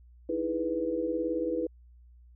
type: chord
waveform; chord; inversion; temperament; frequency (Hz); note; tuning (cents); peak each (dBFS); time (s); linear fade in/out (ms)
sine; E major seventh; third; equal; 311.1 / 329.6 / 415.3 / 493.9; D#4 / E4 / G#4 / B4; 0 / 0 / 0 / 0; -36 / -32 / -37 / -31; 0.29-1.67; 5
effects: added 60 Hz sine -52 dBFS peak until 2.35 s